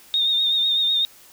sine tone with vibrato, 3676 Hz, A#7, 25 cents flat, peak -17 dBFS, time 0.14-1.05 s, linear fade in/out 0 ms, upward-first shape triangle, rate 8 Hz, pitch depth 46 cents each way, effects white hiss -49 dBFS RMS until 1.32 s

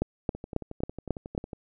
two click trains, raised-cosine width 2 ms, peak -24 / -12 dBFS, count 14 / 6, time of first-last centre 0.35-1.532 / 0.02-1.379 s, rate 11 / 3.68 Hz, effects none

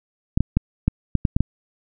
clicks, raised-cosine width 5 ms, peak -4 dBFS, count 8, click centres 0.375 / 0.406 / 0.57 / 0.88 / 1.153 / 1.252 / 1.365 / 1.406 s, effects none

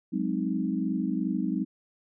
sine chord, Ab dominant seventh, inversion third, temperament equal with one note detuned, 185 / 207.7 / 259.8 / 311.1 Hz, Gb3 / Ab3 / C4 / Eb4, 0 / 0 / -12 / 0 cents, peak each -31 / -31 / -31 / -32 dBFS, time 0.12-1.65 s, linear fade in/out 20 ms, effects none

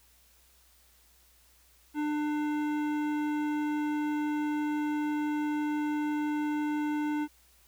triangle tone with hard clipping, 299 Hz, D4, 31 cents sharp, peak -30 dBFS, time 1.94-7.28 s, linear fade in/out 50 ms, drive 18 dB, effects added 60 Hz sine -65 dBFS peak until 7.67 s + white hiss -63 dBFS RMS until 7.67 s

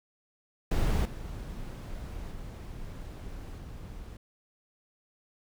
brown noise with level steps, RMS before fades -26 / -39 / -41 / -43 dBFS, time 0.71-4.17 s, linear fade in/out 5 ms, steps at 1.05 / 2.31 / 3.58 s, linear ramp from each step 5 ms, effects none

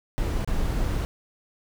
brown noise with dropouts, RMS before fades -25 dBFS, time 0.18-1.05 s, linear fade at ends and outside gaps 0 ms, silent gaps 0.447-0.475 s, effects none

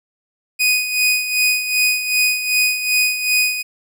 sawtooth tone with tremolo, 2489 Hz, D#7, in tune, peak -9 dBFS, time 0.59-3.63 s, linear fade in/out 20 ms, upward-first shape sine, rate 2.6 Hz, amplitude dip 65%, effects none

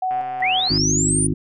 sine tone with tremolo, 746 Hz, F#5, 14 cents sharp, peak -19 dBFS, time 0.02-0.68 s, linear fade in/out 5 ms, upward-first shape square, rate 2.6 Hz, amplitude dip 45%
click train, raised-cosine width 0.5 ms, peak -23 dBFS, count 89, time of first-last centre 0.11-0.777 s, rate 132 Hz
sine linear sweep, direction up, 1864.7 to 9600 Hz, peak -18 dBFS, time 0.42-1.27 s, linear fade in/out 5 ms
harmonic tone, 51.3 Hz, G#1, 21 cents flat, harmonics 1 / 2 / 3 / 5 / 6 / 7, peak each -29 / -27 / -23 / -24 / -26 / -28 dBFS, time 0.7-1.34 s, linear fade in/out 5 ms
effects none

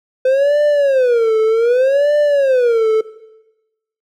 triangle tone with vibrato, 509 Hz, C5, 48 cents flat, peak -8 dBFS, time 0.25-3.01 s, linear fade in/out 5 ms, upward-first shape sine, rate 0.65 Hz, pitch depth 260 cents each way, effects noise-tail reverb RT60 1.0 s tail -17 dB re dry

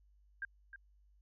sine tone with echo, 1600 Hz, G6, 35 cents sharp, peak -37 dBFS, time 0.42-0.45 s, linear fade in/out 2 ms, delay 310 ms, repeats 1, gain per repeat -10 dB, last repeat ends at 0.76 s, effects added 50 Hz sine -64 dBFS peak until 1.21 s

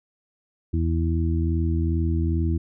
harmonic tone, 82.41 Hz, E2, in tune, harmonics 1 / 2 / 3 / 4, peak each -21 / -29 / -31 / -29 dBFS, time 0.73-2.58 s, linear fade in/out 10 ms, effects none

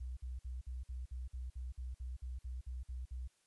sine tone bursts, 62.6 Hz, B1, 24 cents sharp, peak -40 dBFS, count 15, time 0-3.278 s, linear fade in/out 10 ms, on 170 ms, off 52 ms, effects white hiss -75 dBFS RMS until 3.46 s + resampled to 24000 Hz

